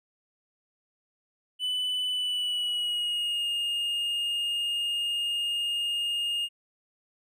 triangle tone with pitch glide, 2993 to 2838 Hz, F#7 to F7, +19 to +27 cents, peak -25 dBFS, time 1.59-6.49 s, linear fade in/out 50 ms, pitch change -92 cents, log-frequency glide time 2.12-3.48 s, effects none

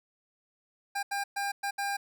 25% pulse tone bursts at uneven times, 801 Hz, G5, 37 cents sharp, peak -26 dBFS, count 5, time 0.95-1.03 / 1.11-1.24 / 1.36-1.52 / 1.63-1.71 / 1.78-1.97 s, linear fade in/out 10 ms, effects none

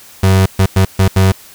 35% pulse tone bursts at uneven times, 95.2 Hz, F#2, 50 cents sharp, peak -5 dBFS, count 5, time 0.23-0.46 / 0.59-0.66 / 0.76-0.85 / 0.99-1.08 / 1.16-1.32 s, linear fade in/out 5 ms, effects white hiss -39 dBFS RMS until 1.54 s

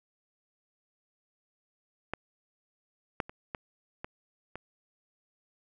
clicks, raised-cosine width 0.5 ms, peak -17 / -14 / -28 / -20 / -22 / -24 dBFS, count 6, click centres 2.136 / 3.202 / 3.295 / 3.548 / 4.045 / 4.556 s, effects none

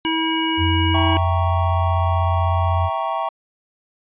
harmonic tone, 322.6 Hz, E4, 37 cents flat, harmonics 1 / 3 / 5 / 7 / 9, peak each -21 / -24 / -31 / -28 / -24 dBFS, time 0.05-1.17 s, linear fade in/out 0 ms
sine tone, 88.4 Hz, F2, 22 cents sharp, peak -17 dBFS, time 0.57-2.9 s, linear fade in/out 50 ms
triangle chord, E diminished seventh, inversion none, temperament equal, 659.3 / 784 / 932.3 / 1108.7 Hz, E5 / G5 / Bb5 / Db6, 0 / 0 / 0 / 0 cents, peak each -24 dBFS, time 0.94-3.29 s, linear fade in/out 5 ms
effects resampled to 8000 Hz

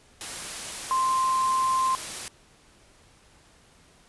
sine tone in noise, 1046.5 Hz, C6, in tune, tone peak -21 dBFS, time 0.91-1.95 s, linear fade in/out 0 ms, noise white, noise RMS -35 dBFS, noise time 0.21-2.28 s, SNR +11 dB, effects pink hiss -57 dBFS RMS until 4.08 s + resampled to 24000 Hz

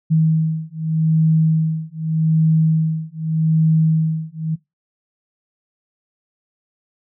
sine beating tone pair, 158.9 / 159.73 Hz, D#3 / D#3, +37 / +46 cents, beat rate 0.83 Hz, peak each -17 dBFS, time 0.1-4.56 s, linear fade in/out 20 ms, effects noise-tail reverb RT60 0.2 s tail -21 dB re dry

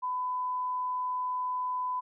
sine tone, 1003 Hz, B5, 26 cents sharp, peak -29 dBFS, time 0.02-2.01 s, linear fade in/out 20 ms, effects none

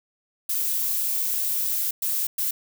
violet noise bursts at uneven times, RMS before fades -25 dBFS, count 3, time 0.49-1.91 / 2.02-2.27 / 2.38-2.51 s, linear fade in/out 5 ms, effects none

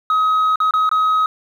sine tone with dropouts, 1268 Hz, D#6, 32 cents sharp, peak -10 dBFS, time 0.1-1.26 s, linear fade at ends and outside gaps 2 ms, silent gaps 0.558-0.602 / 0.709-0.737 / 0.892-0.914 s, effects tanh soft clip ceiling -12 dBFS + 8-bit

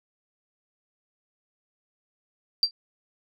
sine tone with exponential decay, 4704 Hz, D8, 2 cents sharp, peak -12 dBFS, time 2.63-2.71 s, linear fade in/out 1 ms, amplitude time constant 17 ms, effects tanh soft clip ceiling -10 dBFS

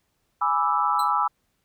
sine chord, E dominant seventh, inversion first, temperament equal, 830.6 / 987.8 / 1174.7 / 1318.5 Hz, G#5 / B5 / D6 / E6, 0 / 0 / 0 / 0 cents, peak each -26 / -25 / -26 / -24 dBFS, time 0.41-1.28 s, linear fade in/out 10 ms
sawtooth tone with exponential decay, 4046 Hz, B7, 41 cents sharp, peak -27 dBFS, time 0.99-1.12 s, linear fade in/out 5 ms, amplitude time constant 28 ms
effects pink hiss -72 dBFS RMS until 1.64 s

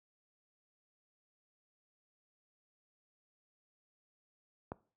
click, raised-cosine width 1 ms, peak -25 dBFS, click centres 4.719 s, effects noise-tail reverb RT60 0.4 s tail -20 dB re dry + high-pass 60 Hz 12 dB/octave

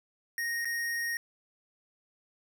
square tone with dropouts, 1864.7 Hz, A#6, in tune, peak -31 dBFS, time 0.38-1.17 s, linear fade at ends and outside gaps 1 ms, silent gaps 0.647-0.654 s, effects none

